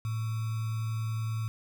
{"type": "tone with sample-and-hold", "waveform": "sine", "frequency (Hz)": 111.2, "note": "A2", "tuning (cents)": 19, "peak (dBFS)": -29, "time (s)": [0.05, 1.48], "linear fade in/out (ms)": 0, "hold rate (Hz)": 1225, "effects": []}